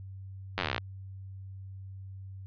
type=slowing click train; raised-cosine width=0.3 ms; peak=-13 dBFS; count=16; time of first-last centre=0.58-0.78 s; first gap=10 ms; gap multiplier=1.04; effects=added 96 Hz sine -41 dBFS peak until 2.46 s + resampled to 11025 Hz